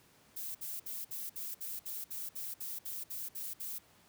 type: noise bursts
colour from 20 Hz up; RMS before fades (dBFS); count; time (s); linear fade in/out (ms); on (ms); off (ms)
violet; -41; 14; 0.36-3.787; 10; 190; 59
effects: pink hiss -64 dBFS RMS until 4.08 s + high-pass 80 Hz 12 dB/octave